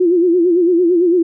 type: tone with vibrato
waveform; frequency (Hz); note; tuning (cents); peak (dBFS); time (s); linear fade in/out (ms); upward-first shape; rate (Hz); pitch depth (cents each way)
sine; 349.2; F4; 0; -9; 0-1.23; 10; sine; 8.9; 94
effects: none